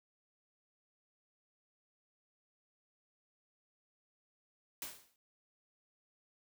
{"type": "noise with exponential decay", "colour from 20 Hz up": "white", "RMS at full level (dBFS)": -40, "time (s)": [4.82, 5.16], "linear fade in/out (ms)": 1, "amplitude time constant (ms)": 72, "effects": []}